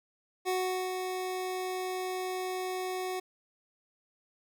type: tone with ADSR envelope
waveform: 25% pulse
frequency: 370 Hz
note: F#4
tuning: in tune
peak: -24 dBFS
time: 0.45-3.2 s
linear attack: 34 ms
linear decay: 420 ms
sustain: -5 dB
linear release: 8 ms
effects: none